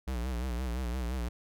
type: tone with vibrato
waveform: square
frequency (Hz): 61.74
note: B1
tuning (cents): 0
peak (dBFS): -32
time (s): 0.07-1.29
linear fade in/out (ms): 10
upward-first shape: sine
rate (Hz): 5.8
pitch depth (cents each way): 110
effects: none